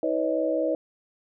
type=tone cluster; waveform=sine; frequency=320.5 / 499.8 / 564 / 629 Hz; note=E4 / B4 / C#5 / D#5; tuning=-49 / +21 / +30 / +19 cents; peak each=-28 dBFS; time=0.03-0.75 s; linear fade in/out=2 ms; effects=none